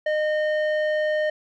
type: tone with low-pass filter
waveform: square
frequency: 612 Hz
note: D#5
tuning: 29 cents flat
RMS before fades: -23 dBFS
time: 0.06-1.3 s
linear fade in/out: 5 ms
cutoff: 2000 Hz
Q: 1.2
effects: none